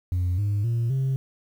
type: tone with pitch steps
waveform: sine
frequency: 89.6 / 102.33 / 116.87 / 133.48 Hz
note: F2 / G#2 / A#2 / C3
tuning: +45 / -25 / +5 / +35 cents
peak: -19 dBFS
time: 0.12-1.16 s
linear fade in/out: 0 ms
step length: 260 ms
effects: tanh soft clip ceiling -20 dBFS + 9-bit